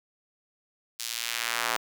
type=tone with high-pass filter sweep; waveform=square; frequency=58.27 Hz; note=A#1; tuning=in tune; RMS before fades=-31 dBFS; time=0.99-1.77 s; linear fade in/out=5 ms; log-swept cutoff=4800 to 930 Hz; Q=0.96; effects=none